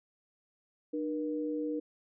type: tone pair together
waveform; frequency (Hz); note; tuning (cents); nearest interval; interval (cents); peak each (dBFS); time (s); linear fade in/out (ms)
sine; 302 / 478.2; D4 / A#4; +48 / +44; minor sixth; 796; -33 / -36; 0.93-1.8; 10
effects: none